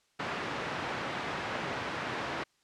white band-pass noise, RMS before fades -36 dBFS, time 0.19-2.44 s, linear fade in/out 10 ms, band 100 to 1700 Hz, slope 12 dB/octave, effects white hiss -71 dBFS RMS until 2.63 s + low-pass 7000 Hz 12 dB/octave

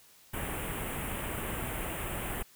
pink band-stop noise, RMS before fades -36 dBFS, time 0.33-2.43 s, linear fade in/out 10 ms, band 3100 to 8200 Hz, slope 48 dB/octave, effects white hiss -59 dBFS RMS until 2.55 s

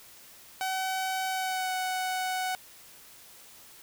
sawtooth tone with pitch glide, 757 to 744 Hz, F#5 to F#5, +39 to +9 cents, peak -25 dBFS, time 0.61-2.55 s, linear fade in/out 0 ms, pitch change -30 cents, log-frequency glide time 1.29-1.74 s, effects white hiss -52 dBFS RMS until 3.82 s

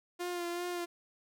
sawtooth tone with vibrato, 350 Hz, F4, 4 cents sharp, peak -31 dBFS, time 0.19-0.86 s, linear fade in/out 20 ms, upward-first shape sine, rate 2.6 Hz, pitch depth 26 cents each way, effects none

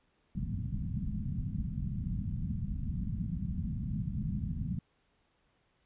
white low-pass noise, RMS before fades -35 dBFS, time 0.35-4.79 s, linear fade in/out 5 ms, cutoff 210 Hz, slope 48 dB/octave, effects pink hiss -73 dBFS RMS until 5.85 s + resampled to 8000 Hz

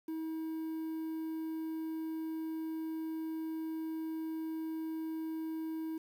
triangle tone with quantisation, 320 Hz, D#4, 49 cents sharp, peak -34 dBFS, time 0.08-5.98 s, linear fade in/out 5 ms, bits 10, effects none

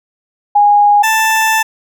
sine / 20% pulse tone pair in turn, 823 / 882.3 Hz, G#5 / A5, -16 / +5 cents, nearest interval minor second, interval 121 cents, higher second, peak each -5 dBFS, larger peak neither, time 0.55-1.03 / 1.03-1.63 s, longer second, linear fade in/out 10 ms, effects none

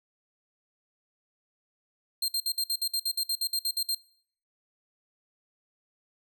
sawtooth tone bursts, 4186 Hz, C8, in tune, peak -23 dBFS, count 15, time 2.22-3.949 s, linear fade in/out 5 ms, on 63 ms, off 56 ms, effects noise-tail reverb RT60 0.6 s tail -22 dB re dry

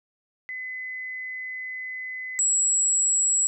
sine tone pair in turn, 2025 / 7743 Hz, B6 / B8, +43 / -35 cents, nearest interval octave + major seventh, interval 2322 cents, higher second, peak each -31 / -19 dBFS, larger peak second, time 0.49-2.39 / 2.39-3.47 s, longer first, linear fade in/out 0 ms, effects none

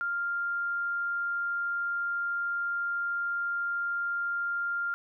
sine tone, 1396.9 Hz, F6, in tune, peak -28 dBFS, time 0.01-4.94 s, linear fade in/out 0 ms, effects none

